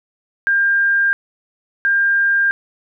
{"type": "tone pair in turn", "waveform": "sine", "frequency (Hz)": [1600, 1600], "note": ["G6", "G6"], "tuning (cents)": [35, 35], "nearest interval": "unison", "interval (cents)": 0, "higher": "neither", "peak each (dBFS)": -12, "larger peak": "neither", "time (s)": [[0.47, 1.13], [1.85, 2.51]], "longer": "neither", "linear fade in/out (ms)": 0, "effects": []}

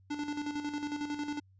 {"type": "tone with tremolo", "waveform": "square", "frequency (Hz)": 293.7, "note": "D4", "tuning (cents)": 0, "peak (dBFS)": -33, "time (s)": [0.1, 1.4], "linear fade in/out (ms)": 10, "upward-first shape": "square", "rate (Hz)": 11, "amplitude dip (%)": 55, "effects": ["added 95 Hz sine -59 dBFS peak until 1.59 s", "resampled to 16000 Hz"]}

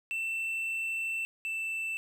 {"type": "tone pair in turn", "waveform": "triangle", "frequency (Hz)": [2677, 2659], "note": ["E7", "E7"], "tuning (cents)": [26, 14], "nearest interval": "unison", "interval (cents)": 12, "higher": "first", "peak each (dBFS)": [-29, -30], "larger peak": "first", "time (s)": [[0.11, 1.25], [1.45, 1.97]], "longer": "first", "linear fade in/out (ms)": 0, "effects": []}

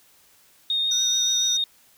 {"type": "tone with vibrato", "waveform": "sine", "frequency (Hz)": 3693, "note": "A#7", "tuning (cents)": -17, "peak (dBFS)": -20, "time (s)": [0.7, 1.64], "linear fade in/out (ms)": 2, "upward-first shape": "triangle", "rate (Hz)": 7, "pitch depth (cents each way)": 12}
{"type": "tone", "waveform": "sine", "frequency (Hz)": 5880, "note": "F#8", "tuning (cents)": -12, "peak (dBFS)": -22, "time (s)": [0.91, 1.57], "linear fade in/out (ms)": 5}
{"effects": ["tanh soft clip ceiling -14 dBFS", "white hiss -57 dBFS RMS until 1.97 s"]}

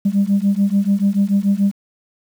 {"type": "beating tone pair", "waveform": "sine", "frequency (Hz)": [196, 202.9], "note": ["G3", "G#3"], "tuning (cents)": [0, -40], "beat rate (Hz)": 6.9, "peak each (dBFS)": -15, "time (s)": [0.05, 1.72], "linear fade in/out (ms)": 10, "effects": ["tanh soft clip ceiling -8 dBFS", "7-bit"]}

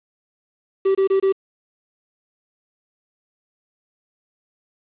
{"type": "tone bursts", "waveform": "triangle", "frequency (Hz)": 387, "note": "G4", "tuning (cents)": -22, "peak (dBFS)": -12, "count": 4, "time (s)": [0.85, 1.325], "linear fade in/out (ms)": 10, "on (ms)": 100, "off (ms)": 25, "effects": ["resampled to 8000 Hz", "7-bit"]}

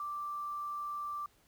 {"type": "tone with quantisation", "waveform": "sine", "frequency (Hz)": 1174.7, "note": "D6", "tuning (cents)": 0, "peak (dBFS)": -36, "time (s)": [0, 1.26], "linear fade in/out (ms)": 2, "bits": 10, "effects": ["pink hiss -68 dBFS RMS until 1.47 s"]}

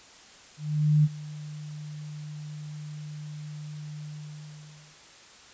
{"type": "tone with ADSR envelope", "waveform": "sine", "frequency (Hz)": 150.7, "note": "D3", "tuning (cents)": 45, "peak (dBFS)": -16, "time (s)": [0.57, 4.99], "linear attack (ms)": 470, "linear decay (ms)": 40, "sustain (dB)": -20, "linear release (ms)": 930, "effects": ["white hiss -51 dBFS RMS until 5.53 s", "resampled to 16000 Hz"]}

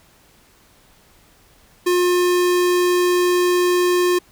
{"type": "tone", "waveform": "square", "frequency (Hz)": 356.9, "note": "F4", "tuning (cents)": 38, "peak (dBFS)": -15, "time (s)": [1.86, 4.19], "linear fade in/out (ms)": 10, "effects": ["pink hiss -53 dBFS RMS until 4.31 s"]}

